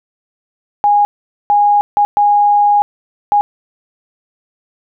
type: tone bursts at uneven times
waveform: sine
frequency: 823 Hz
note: G#5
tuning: 16 cents flat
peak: -7 dBFS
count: 5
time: 0.84-1.05 / 1.5-1.81 / 1.97-2.05 / 2.17-2.82 / 3.32-3.41 s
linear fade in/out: 0 ms
effects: none